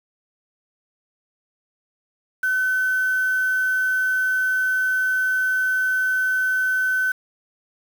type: tone with quantisation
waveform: sine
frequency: 1516 Hz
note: F#6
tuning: 42 cents sharp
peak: -18 dBFS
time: 2.43-7.12 s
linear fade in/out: 5 ms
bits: 6
effects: none